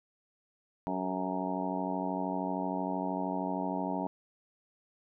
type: harmonic tone with a mistuned harmonic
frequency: 93 Hz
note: F#2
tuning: 9 cents sharp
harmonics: 2 / 3 / 4 / 5 / 6 / 7 / 8 / 9 / 10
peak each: -37 / -36 / -43 / -45 / -45 / -39 / -43 / -40 / -39 dBFS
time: 0.87-4.07 s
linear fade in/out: 0 ms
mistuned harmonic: 5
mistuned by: -51 cents
effects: none